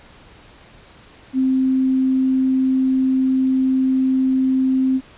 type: tone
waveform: sine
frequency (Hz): 261.8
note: C4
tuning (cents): +1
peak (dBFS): -14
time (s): 1.33-5.01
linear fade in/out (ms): 50
effects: pink hiss -46 dBFS RMS until 5.17 s + resampled to 8000 Hz